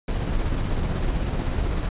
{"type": "noise with tremolo", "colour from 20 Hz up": "brown", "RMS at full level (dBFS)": -23, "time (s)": [0.08, 1.89], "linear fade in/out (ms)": 2, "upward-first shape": "square", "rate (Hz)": 16, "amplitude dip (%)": 25, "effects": ["resampled to 8000 Hz"]}